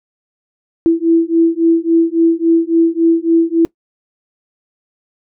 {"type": "beating tone pair", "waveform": "sine", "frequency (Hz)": [329.6, 333.2], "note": ["E4", "E4"], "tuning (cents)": [0, 19], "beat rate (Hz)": 3.6, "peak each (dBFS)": -12, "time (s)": [0.86, 3.65], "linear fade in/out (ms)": 0, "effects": ["noise-tail reverb RT60 0.1 s tail -22 dB re dry"]}